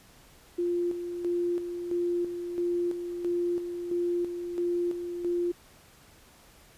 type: tone with tremolo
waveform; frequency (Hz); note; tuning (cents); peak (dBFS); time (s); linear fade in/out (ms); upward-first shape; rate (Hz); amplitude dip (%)
sine; 349.2; F4; 0; -25; 0.58-5.52; 10; square; 1.5; 55
effects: pink hiss -56 dBFS RMS until 6.77 s + resampled to 32000 Hz